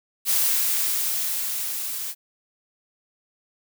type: noise with level ramp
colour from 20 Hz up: blue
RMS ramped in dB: -20 to -31 dBFS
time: 0.25-2.15 s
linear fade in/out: 50 ms
effects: none